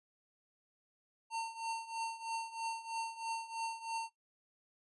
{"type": "tone with tremolo", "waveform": "square", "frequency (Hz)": 908, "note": "A#5", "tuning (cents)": -46, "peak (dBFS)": -35, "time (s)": [1.3, 4.1], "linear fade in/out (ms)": 50, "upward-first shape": "triangle", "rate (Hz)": 3.1, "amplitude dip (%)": 85, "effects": ["noise-tail reverb RT60 0.2 s tail -25 dB re dry", "resampled to 24000 Hz"]}